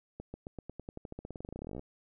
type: accelerating click train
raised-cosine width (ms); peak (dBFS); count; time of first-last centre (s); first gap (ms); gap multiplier
2; -28; 30; 0.2-1.794; 140; 0.92
effects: none